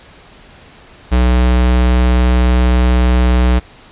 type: tone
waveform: square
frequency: 61.74 Hz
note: B1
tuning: in tune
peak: -9 dBFS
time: 1.11-3.6 s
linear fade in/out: 20 ms
effects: pink hiss -41 dBFS RMS until 3.91 s + resampled to 8000 Hz